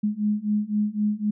sine beating tone pair, 207.7 / 211.6 Hz, G#3 / G#3, 0 / +33 cents, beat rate 3.9 Hz, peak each -25 / -24 dBFS, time 0.03-1.31 s, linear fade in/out 10 ms, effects none

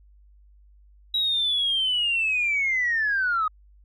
sine linear sweep, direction down, 3871 to 1236 Hz, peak -20 dBFS, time 1.14-3.48 s, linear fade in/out 5 ms, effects tanh soft clip ceiling -16 dBFS + added 50 Hz sine -51 dBFS peak until 3.84 s

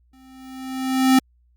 square tone with exponential growth, 261.6 Hz, C4, in tune, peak -11 dBFS, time 0.13-1.19 s, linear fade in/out 5 ms, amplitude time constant 230 ms, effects added 60 Hz sine -56 dBFS peak until 1.56 s + Opus 48 kbps

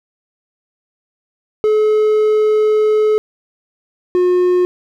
triangle tone pair in turn, 428.5 / 360.1 Hz, A4 / F#4, -46 / -47 cents, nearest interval minor third, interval 301 cents, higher first, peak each -8 dBFS, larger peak neither, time 1.64-3.18 / 4.15-4.65 s, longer first, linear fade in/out 0 ms, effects none

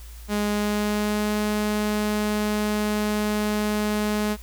sawtooth tone with pitch glide, 207.7 to 210.6 Hz, G#3 to G#3, 0 to +24 cents, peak -18 dBFS, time 0.28-4.37 s, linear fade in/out 50 ms, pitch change +24 cents, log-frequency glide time 0.51-1.36 s, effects added 57 Hz sine -38 dBFS peak until 4.42 s + white hiss -49 dBFS RMS until 4.42 s

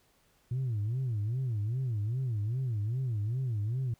sine tone with vibrato, 116.54 Hz, A#2, in tune, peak -27 dBFS, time 0.51-3.94 s, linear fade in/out 5 ms, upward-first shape sine, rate 2.5 Hz, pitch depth 230 cents each way, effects tanh soft clip ceiling -27 dBFS + pink hiss -68 dBFS RMS until 3.99 s

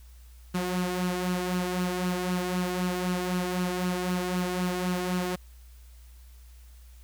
sawtooth tone with flanger, 180.7 Hz, F#3, 41 cents flat, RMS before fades -29 dBFS, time 0.54-5.36 s, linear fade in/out 10 ms, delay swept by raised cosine 0.69 to 2.79 ms, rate 3.9 Hz, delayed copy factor +0.5, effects added 60 Hz sine -47 dBFS peak until 7.03 s + white hiss -61 dBFS RMS until 7.03 s

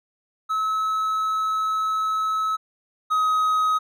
triangle tone pair in turn, 1293 / 1263.5 Hz, E6 / D#6, -34 / +26 cents, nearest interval unison, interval 40 cents, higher first, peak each -19 / -16 dBFS, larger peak second, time 0.49-2.57 / 3.1-3.79 s, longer first, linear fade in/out 20 ms, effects none

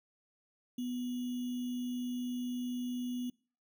sine tone with sample-and-hold, 247.1 Hz, B3, 1 cent sharp, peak -34 dBFS, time 0.78-3.3 s, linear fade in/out 5 ms, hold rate 3150 Hz, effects noise-tail reverb RT60 0.4 s tail -25 dB re dry

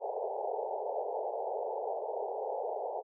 pink band-pass noise, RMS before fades -36 dBFS, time 0-3.03 s, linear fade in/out 50 ms, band 410 to 880 Hz, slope 96 dB/octave, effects none

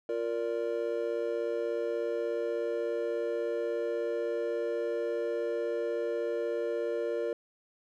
triangle chord, Bb major, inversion second, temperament just, 349.6 / 466.2 / 582.7 Hz, F4 / Bb4 / D5, +2 / 0 / -14 cents, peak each -34 / -30 / -33 dBFS, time 0.09-7.33 s, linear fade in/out 2 ms, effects none

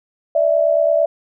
sine tone pair together, 587.3 / 656.2 Hz, D5 / E5, 0 / -8 cents, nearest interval major second, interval 192 cents, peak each -15 dBFS, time 0.35-1.06 s, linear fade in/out 5 ms, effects none

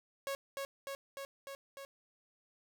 sawtooth tone with echo, 551 Hz, C#5, 11 cents flat, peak -32 dBFS, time 0.27-0.35 s, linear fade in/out 0 ms, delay 300 ms, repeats 5, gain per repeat -2 dB, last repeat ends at 1.85 s, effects none

